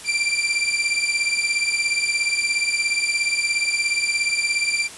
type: beating tone pair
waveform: sawtooth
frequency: 2349 / 2366 Hz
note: D7 / D7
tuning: 0 / +12 cents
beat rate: 17 Hz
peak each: -19 dBFS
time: 0.04-4.89 s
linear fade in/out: 50 ms
effects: white hiss -38 dBFS RMS until 4.97 s + resampled to 24000 Hz